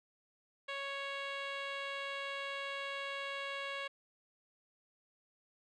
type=tone with low-pass filter; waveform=10% pulse; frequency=554.4 Hz; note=C#5; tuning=in tune; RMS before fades=-41 dBFS; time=0.68-3.88 s; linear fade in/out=10 ms; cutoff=3700 Hz; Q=1.1; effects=none